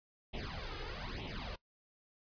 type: noise with flanger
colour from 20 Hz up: pink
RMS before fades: -42 dBFS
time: 0.33-1.56 s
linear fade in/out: 10 ms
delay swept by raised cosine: 0.31 to 2.41 ms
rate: 1.1 Hz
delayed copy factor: +0.9
effects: noise-tail reverb RT60 0.1 s tail -21 dB re dry + resampled to 11025 Hz